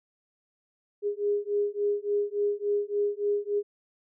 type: beating tone pair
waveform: sine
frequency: 408.7 / 412.2 Hz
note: G#4 / G#4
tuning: -28 / -13 cents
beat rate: 3.5 Hz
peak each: -28 dBFS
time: 1.02-3.63 s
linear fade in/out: 50 ms
effects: none